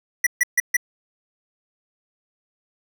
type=tone bursts; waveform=square; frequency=1953 Hz; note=B6; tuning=20 cents flat; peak=-15 dBFS; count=4; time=0.24-0.768 s; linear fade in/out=5 ms; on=27 ms; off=140 ms; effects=none